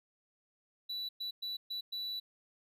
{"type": "tone bursts at uneven times", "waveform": "triangle", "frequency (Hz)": 3951, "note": "B7", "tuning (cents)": 0, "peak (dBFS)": -35, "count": 5, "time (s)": [[0.89, 1.09], [1.2, 1.31], [1.42, 1.57], [1.7, 1.81], [1.92, 2.2]], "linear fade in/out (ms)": 10, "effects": []}